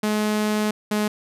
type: tone pair in turn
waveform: sawtooth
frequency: 212.3 / 210.8 Hz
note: G#3 / G#3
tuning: +38 / +26 cents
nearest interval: unison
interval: 12 cents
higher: first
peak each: -16 dBFS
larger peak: neither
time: 0.03-0.71 / 0.91-1.08 s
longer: first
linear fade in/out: 5 ms
effects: resampled to 32000 Hz